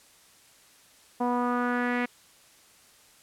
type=tone with low-pass filter sweep; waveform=sawtooth; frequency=244.4 Hz; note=B3; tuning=18 cents flat; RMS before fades=-27 dBFS; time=1.2-2.06 s; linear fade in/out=10 ms; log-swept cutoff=880 to 2200 Hz; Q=3.5; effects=white hiss -57 dBFS RMS until 3.22 s + low-pass 11000 Hz 12 dB/octave

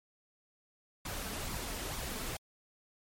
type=noise with flanger; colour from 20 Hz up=pink; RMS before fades=-39 dBFS; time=1.05-2.37 s; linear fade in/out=5 ms; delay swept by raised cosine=0.83 to 4.63 ms; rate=2.2 Hz; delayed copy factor=+0.5; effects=MP3 64 kbps

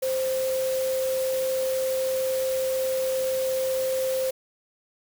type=tone in noise; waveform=sine; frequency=523.3 Hz; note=C5; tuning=in tune; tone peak=-23 dBFS; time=0.02-4.31 s; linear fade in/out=10 ms; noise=white; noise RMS=-36 dBFS; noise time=0.02-4.31 s; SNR=+10 dB; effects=none

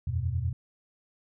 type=chord; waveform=sine; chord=E suspended second; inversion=none; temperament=equal; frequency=82.41 / 92.5 / 123.47 Hz; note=E2 / F#2 / B2; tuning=0 / 0 / 0 cents; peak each=-31 dBFS; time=0.07-0.53 s; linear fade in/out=5 ms; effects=none

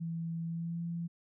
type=tone with pitch glide; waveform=sine; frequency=165.8 to 169.48 Hz; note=E3 to E3; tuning=+10 to +48 cents; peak=-34 dBFS; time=0-1.08 s; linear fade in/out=20 ms; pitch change=+38 cents; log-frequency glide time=0.45-0.83 s; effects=none

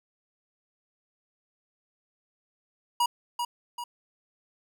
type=tone with echo; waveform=square; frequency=960 Hz; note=B5; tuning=49 cents flat; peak=-22 dBFS; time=3-3.06 s; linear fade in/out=5 ms; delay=390 ms; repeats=2; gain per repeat=-6 dB; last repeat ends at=3.84 s; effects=none

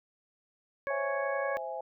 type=harmonic tone; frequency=554.4 Hz; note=C#5; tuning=in tune; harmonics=1 / 2 / 3 / 4; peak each=-32 / -38 / -37 / -44 dBFS; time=0.87-1.57 s; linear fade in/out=0 ms
type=chord; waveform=sine; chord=C augmented; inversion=none; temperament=equal; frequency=523.3 / 659.3 / 830.6 Hz; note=C5 / E5 / G#5; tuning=0 / 0 / 0 cents; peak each=-39 dBFS; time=0.9-1.81 s; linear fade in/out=5 ms
effects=none

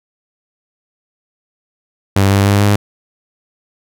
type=tone with pitch steps; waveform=sawtooth; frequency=98 / 99.43 / 100.87 / 102.34 Hz; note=G2 / G2 / G2 / G#2; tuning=0 / +25 / +50 / -25 cents; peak=-5 dBFS; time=2.16-2.76 s; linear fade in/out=5 ms; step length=150 ms; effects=none

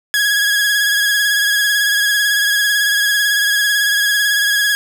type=tone with vibrato; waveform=sawtooth; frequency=1661.2 Hz; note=G#6; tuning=in tune; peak=-9 dBFS; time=0.14-4.75 s; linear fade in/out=0 ms; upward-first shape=sine; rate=18 Hz; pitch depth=35 cents each way; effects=none

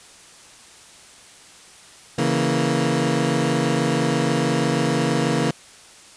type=chord; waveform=20% pulse; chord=A# diminished; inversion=first; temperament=equal; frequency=138.59 / 164.81 / 233.1 Hz; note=C#3 / E3 / A#3; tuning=0 / 0 / 0 cents; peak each=-18 dBFS; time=2.18-5.51 s; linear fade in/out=5 ms; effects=white hiss -46 dBFS RMS until 6.16 s + resampled to 22050 Hz

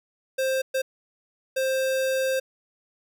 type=tone bursts at uneven times; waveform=square; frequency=527 Hz; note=C5; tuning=12 cents sharp; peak=-23 dBFS; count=3; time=0.38-0.62 / 0.74-0.82 / 1.56-2.4 s; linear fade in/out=10 ms; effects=none

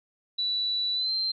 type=tone with pitch glide; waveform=sine; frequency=3951 to 4135 Hz; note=B7 to C8; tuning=0 to -21 cents; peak=-25 dBFS; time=0.38-1.32 s; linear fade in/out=10 ms; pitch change=+79 cents; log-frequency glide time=0.94-1.12 s; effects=none

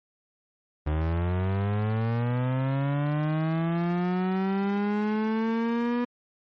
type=linear sweep; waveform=35% pulse; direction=up; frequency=74.9 to 243.9 Hz; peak=-22 dBFS; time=0.86-6.05 s; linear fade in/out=10 ms; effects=low-pass 2000 Hz 12 dB/octave + MP3 32 kbps

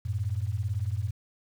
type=beating tone pair; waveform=sine; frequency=92.5 / 110.5 Hz; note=F#2 / A2; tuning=0 / +8 cents; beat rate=18 Hz; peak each=-30 dBFS; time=0.05-1.11 s; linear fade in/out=10 ms; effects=9-bit

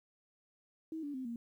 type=tone with pitch steps; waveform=sine; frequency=320 / 288.4 / 259.9 / 234.3 Hz; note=D#4 / D4 / C4 / A#3; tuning=+49 / -31 / -11 / +9 cents; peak=-38 dBFS; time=0.92-1.36 s; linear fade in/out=2 ms; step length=110 ms; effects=12-bit

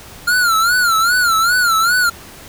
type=tone with vibrato; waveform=square; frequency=1396.9 Hz; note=F6; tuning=in tune; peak=-12 dBFS; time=0.27-2.1 s; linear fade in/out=10 ms; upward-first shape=sine; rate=2.5 Hz; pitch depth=120 cents each way; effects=pink hiss -37 dBFS RMS until 2.48 s

